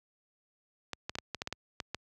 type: clicks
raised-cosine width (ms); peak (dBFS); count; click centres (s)
0.2; -18; 10; 0.933 / 1.095 / 1.154 / 1.186 / 1.347 / 1.419 / 1.474 / 1.526 / 1.802 / 1.946
effects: high-pass 60 Hz 12 dB/octave